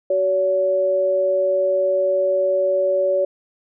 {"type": "tone pair together", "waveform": "sine", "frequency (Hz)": [376.1, 567.3], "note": ["F#4", "C#5"], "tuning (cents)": [28, 40], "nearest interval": "perfect fifth", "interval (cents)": 712, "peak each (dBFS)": [-24, -16], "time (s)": [0.1, 3.25], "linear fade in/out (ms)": 5, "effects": []}